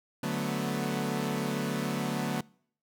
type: chord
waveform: sawtooth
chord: B minor seventh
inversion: first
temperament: equal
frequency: 146.83 / 185 / 220 / 246.9 Hz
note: D3 / F#3 / A3 / B3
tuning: 0 / 0 / 0 / 0 cents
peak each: -31 dBFS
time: 0.23-2.41 s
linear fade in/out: 5 ms
effects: noise-tail reverb RT60 0.6 s tail -25 dB re dry